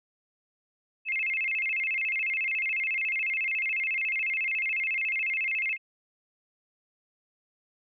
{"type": "tone with vibrato", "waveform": "sine", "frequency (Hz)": 2349, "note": "D7", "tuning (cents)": 0, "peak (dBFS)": -26, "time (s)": [1.05, 5.78], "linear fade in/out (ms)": 50, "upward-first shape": "square", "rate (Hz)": 14, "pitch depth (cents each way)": 180, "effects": []}